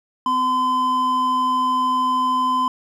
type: tone pair together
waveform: triangle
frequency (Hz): 255 / 1022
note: C4 / C6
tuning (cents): -44 / -41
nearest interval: 2 octaves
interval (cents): 2403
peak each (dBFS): -25 / -15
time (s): 0.26-2.68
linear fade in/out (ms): 2
effects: none